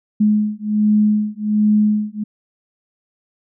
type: beating tone pair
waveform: sine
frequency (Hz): 210.6 / 211.9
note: G#3 / G#3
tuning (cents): +24 / +35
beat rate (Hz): 1.3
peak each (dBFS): -16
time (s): 0.2-2.24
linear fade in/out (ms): 10
effects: none